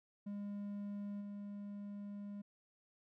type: tone with level steps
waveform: triangle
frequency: 203.3 Hz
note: G#3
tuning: 37 cents flat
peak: -39 / -42 dBFS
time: 0.26-2.42 s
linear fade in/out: 10 ms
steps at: 1.2 s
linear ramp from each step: 20 ms
effects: none